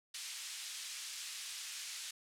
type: band-pass noise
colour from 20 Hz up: white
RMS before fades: -45 dBFS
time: 0.14-2.11 s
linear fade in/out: 5 ms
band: 2300 to 7500 Hz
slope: 12 dB/octave
effects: low-pass 12000 Hz 12 dB/octave